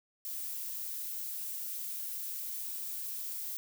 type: noise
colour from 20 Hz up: violet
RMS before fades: -39 dBFS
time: 0.25-3.57 s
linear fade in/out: 0 ms
effects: none